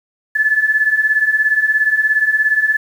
sine beating tone pair, 1719 / 1736 Hz, A6 / A6, -41 / -24 cents, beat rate 17 Hz, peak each -17 / -13 dBFS, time 0.35-2.77 s, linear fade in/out 10 ms, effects 7-bit

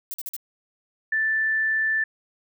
violet noise bursts, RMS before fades -32 dBFS, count 4, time 0.11-0.365 s, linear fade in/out 0 ms, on 30 ms, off 45 ms
sine tone, 1763 Hz, A6, 3 cents sharp, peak -20 dBFS, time 1.12-2.04 s, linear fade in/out 5 ms
effects none

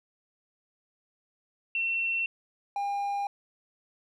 sine / triangle tone pair in turn, 2708 / 805.1 Hz, E7 / G5, +46 / +46 cents, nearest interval octave + major sixth, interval 2100 cents, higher first, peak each -26 dBFS, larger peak neither, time 1.75-2.26 / 2.76-3.27 s, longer neither, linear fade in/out 2 ms, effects none

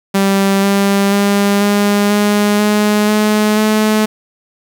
sawtooth tone with pitch steps, 196 / 198.62 / 201.3 / 204 / 206.7 / 209.5 / 212.3 / 215.1 Hz, G3 / G3 / G3 / G#3 / G#3 / G#3 / G#3 / A3, 0 / +23 / +46 / -31 / -8 / +15 / +38 / -39 cents, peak -6 dBFS, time 0.14-4.06 s, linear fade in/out 10 ms, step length 490 ms, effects 7-bit

